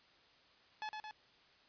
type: tone with echo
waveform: sawtooth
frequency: 858 Hz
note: A5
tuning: 44 cents flat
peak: -36 dBFS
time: 0.82-0.89 s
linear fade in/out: 0 ms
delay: 110 ms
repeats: 2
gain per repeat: -3 dB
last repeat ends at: 1.11 s
effects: white hiss -66 dBFS RMS until 1.68 s + resampled to 11025 Hz